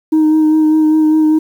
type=tone with vibrato; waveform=sine; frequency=311.1 Hz; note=D#4; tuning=in tune; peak=-5 dBFS; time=0.12-1.39 s; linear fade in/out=10 ms; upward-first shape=sine; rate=5 Hz; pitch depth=17 cents each way; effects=tanh soft clip ceiling -6 dBFS + 7-bit